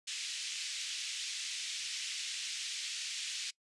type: band-pass noise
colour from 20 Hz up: pink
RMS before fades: -40 dBFS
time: 0.07-3.51 s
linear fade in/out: 10 ms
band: 2500 to 7600 Hz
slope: 24 dB/octave
effects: noise-tail reverb RT60 0.1 s tail -23 dB re dry + resampled to 24000 Hz